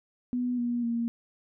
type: tone with pitch steps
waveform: sine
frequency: 246.9 / 240.1 / 233.6 Hz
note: B3 / B3 / A#3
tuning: 0 / -49 / +4 cents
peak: -26 dBFS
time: 0.33-1.08 s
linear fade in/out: 0 ms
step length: 250 ms
effects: none